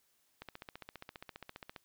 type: click train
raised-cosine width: 0.3 ms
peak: -29 dBFS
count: 21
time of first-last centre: 0.42-1.762 s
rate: 14.9 Hz
effects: white hiss -74 dBFS RMS until 1.84 s